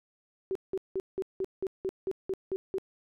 sine tone bursts, 381.3 Hz, G4, 48 cents flat, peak -28 dBFS, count 11, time 0.51-2.783 s, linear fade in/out 0 ms, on 43 ms, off 180 ms, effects none

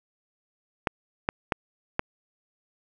clicks, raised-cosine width 0.5 ms, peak -8 dBFS, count 4, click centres 0.872 / 1.289 / 1.522 / 1.994 s, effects none

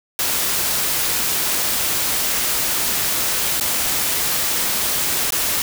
white noise with dropouts, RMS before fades -20 dBFS, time 0.19-5.62 s, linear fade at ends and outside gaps 1 ms, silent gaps 3.599-3.609 / 5.306-5.322 s, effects none

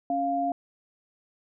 sine tone pair together, 277.6 / 698.5 Hz, C#4 / F5, +3 / 0 cents, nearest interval octave + major third, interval 1597 cents, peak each -30 / -25 dBFS, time 0.1-0.52 s, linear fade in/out 2 ms, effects none

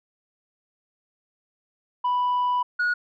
sine tone pair in turn, 987.8 / 1452.7 Hz, B5 / F#6, 0 / -32 cents, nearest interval perfect fifth, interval 668 cents, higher second, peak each -18 dBFS, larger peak neither, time 2.04-2.63 / 2.79-2.94 s, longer first, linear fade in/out 10 ms, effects tanh soft clip ceiling -19 dBFS

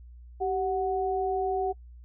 sine tone pair together, 387.3 / 740 Hz, G4 / F#5, -21 / 0 cents, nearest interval major seventh, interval 1121 cents, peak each -28 dBFS, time 0.4-1.73 s, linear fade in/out 20 ms, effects noise-tail reverb RT60 0.1 s tail -23 dB re dry + added 60 Hz sine -45 dBFS peak until 2.04 s

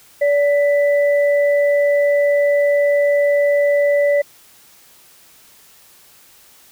sine tone pair together, 576 / 1986 Hz, D5 / B6, -34 / +9 cents, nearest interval octave + major sixth, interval 2143 cents, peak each -12 / -24 dBFS, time 0.21-4.22 s, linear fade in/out 10 ms, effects white hiss -48 dBFS RMS until 6.71 s

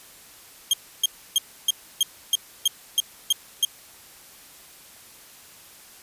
sawtooth tone bursts, 3213 Hz, G7, 42 cents sharp, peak -13 dBFS, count 10, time 0.71-3.65 s, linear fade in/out 2 ms, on 24 ms, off 300 ms, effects white hiss -48 dBFS RMS until 6.02 s + resampled to 32000 Hz

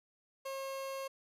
30% pulse tone, 540 Hz, C#5, 45 cents flat, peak -36 dBFS, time 0.45-1.08 s, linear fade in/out 10 ms, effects resampled to 32000 Hz

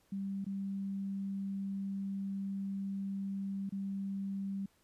sine tone with dropouts, 196 Hz, G3, in tune, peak -35 dBFS, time 0.12-4.66 s, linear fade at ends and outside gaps 5 ms, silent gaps 0.445-0.464 / 3.694-3.722 s, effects pink hiss -71 dBFS RMS until 4.83 s + resampled to 32000 Hz

